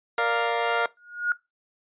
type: chord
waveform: 20% pulse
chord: Bb major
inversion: none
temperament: equal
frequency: 466.2 / 587.3 / 698.5 Hz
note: Bb4 / D5 / F5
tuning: 0 / 0 / 0 cents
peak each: -21 / -25 / -21 dBFS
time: 0.18-0.86 s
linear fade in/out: 2 ms
type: tone with exponential growth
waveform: sine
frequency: 1438 Hz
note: F#6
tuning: 50 cents flat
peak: -17 dBFS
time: 0.97-1.32 s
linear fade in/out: 2 ms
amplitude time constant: 75 ms
effects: noise-tail reverb RT60 0.2 s tail -20 dB re dry + resampled to 8000 Hz